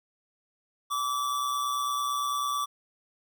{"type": "tone with amplitude modulation", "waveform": "square", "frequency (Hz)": 1156, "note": "D6", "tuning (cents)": -28, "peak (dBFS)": -26, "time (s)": [0.9, 2.66], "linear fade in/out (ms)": 20, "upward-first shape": "sine", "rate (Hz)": 129, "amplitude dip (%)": 40, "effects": []}